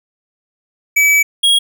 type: tone pair in turn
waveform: square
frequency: 2292 / 3291 Hz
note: D7 / G#7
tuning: -43 / -16 cents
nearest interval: tritone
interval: 627 cents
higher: second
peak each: -9 dBFS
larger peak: neither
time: 0.96-1.23 / 1.43-1.59 s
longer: first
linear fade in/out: 10 ms
effects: none